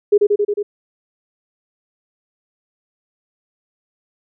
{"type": "tone with echo", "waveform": "sine", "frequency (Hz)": 412.1, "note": "G#4", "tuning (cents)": -13, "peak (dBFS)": -7, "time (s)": [0.12, 0.18], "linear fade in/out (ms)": 10, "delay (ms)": 90, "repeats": 5, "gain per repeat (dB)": -2, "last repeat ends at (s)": 0.63, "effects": []}